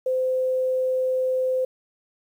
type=tone; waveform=sine; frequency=515 Hz; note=C5; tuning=28 cents flat; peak=-20 dBFS; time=0.06-1.65 s; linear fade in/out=5 ms; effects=9-bit